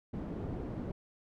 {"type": "low-pass noise", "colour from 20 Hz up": "white", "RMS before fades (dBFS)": -39, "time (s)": [0.13, 0.92], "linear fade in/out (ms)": 10, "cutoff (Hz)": 290, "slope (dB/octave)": 12, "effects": []}